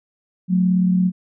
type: tone pair together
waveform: sine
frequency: 182.13 / 220 Hz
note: F#3 / A3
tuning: -27 / 0 cents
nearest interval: minor third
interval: 327 cents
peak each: -14 / -24 dBFS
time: 0.48-1.12 s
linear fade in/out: 50 ms
effects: none